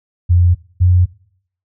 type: tone pair in turn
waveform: sine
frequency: 88 / 90.11 Hz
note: F2 / F#2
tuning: +14 / -45 cents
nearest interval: unison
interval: 41 cents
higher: second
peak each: -7 dBFS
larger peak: neither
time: 0.29-0.55 / 0.8-1.06 s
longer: neither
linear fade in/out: 20 ms
effects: noise-tail reverb RT60 0.6 s tail -20 dB re dry